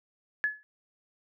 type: tone with exponential decay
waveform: sine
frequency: 1707 Hz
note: G#6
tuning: 47 cents sharp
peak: -21 dBFS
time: 0.44-0.63 s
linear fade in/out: 0 ms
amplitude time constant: 41 ms
effects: none